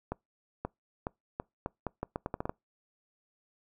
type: accelerating click train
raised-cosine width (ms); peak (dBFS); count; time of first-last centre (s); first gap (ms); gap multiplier
1; -19; 13; 0.12-2.495; 530; 0.79
effects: noise-tail reverb RT60 0.2 s tail -26 dB re dry